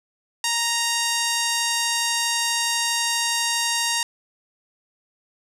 5% pulse tone with low-pass filter, 932.3 Hz, A#5, in tune, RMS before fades -23 dBFS, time 0.44-4.03 s, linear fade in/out 2 ms, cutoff 8700 Hz, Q 0.78, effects none

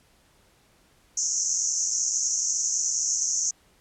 pink band-pass noise, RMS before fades -26 dBFS, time 1.17-3.51 s, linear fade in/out 5 ms, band 5800 to 7000 Hz, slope 96 dB/octave, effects pink hiss -61 dBFS RMS until 3.8 s + low-pass 12000 Hz 12 dB/octave

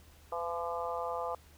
harmonic tone with a mistuned harmonic, 170.6 Hz, F3, 40 cents flat, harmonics 3 / 4 / 5 / 6 / 7, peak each -38 / -39 / -40 / -41 / -41 dBFS, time 0.32-1.35 s, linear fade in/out 2 ms, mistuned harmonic 3, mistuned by -20 cents, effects added 76 Hz sine -58 dBFS peak until 1.57 s + pink hiss -61 dBFS RMS until 1.57 s

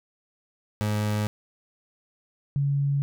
30% pulse / sine tone pair in turn, 105.5 / 140.83 Hz, G#2 / C#3, +28 / +28 cents, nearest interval perfect fourth, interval 500 cents, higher second, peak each -21 dBFS, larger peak neither, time 0.81-1.27 / 2.56-3.02 s, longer neither, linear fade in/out 0 ms, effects none

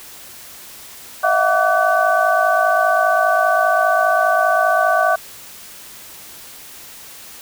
sine tone cluster, 634 / 684 / 739 / 1152 / 1503 Hz, D#5 / F5 / F#5 / D6 / F#6, +32 / -36 / -2 / -34 / +27 cents, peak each -19 dBFS, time 1.23-5.16 s, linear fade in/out 10 ms, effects white hiss -38 dBFS RMS until 7.41 s

